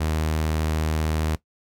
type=tone with vibrato; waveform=sawtooth; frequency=78.3 Hz; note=D#2; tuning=11 cents sharp; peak=-18 dBFS; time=0-1.36 s; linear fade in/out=10 ms; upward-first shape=sine; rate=15 Hz; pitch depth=10 cents each way; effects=noise-tail reverb RT60 0.1 s tail -17 dB re dry